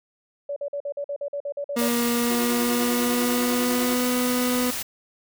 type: tone bursts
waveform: sine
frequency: 571 Hz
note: D5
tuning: 49 cents flat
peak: -26 dBFS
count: 12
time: 0.49-1.883 s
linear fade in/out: 5 ms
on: 73 ms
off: 47 ms
type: tone with pitch glide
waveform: 30% pulse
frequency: 237.8 to 248.6 Hz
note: A#3 to B3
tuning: +35 to +12 cents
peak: -19 dBFS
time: 1.76-4.71 s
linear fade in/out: 10 ms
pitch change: +77 cents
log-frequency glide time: 2.1-4 s
type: noise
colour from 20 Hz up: white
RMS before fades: -30 dBFS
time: 1.78-4.83 s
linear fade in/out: 10 ms
type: tone with tremolo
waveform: sawtooth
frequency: 357.5 Hz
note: F4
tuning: 41 cents sharp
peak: -25 dBFS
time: 2.3-3.95 s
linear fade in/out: 10 ms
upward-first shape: sine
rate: 10 Hz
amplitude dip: 65%
effects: none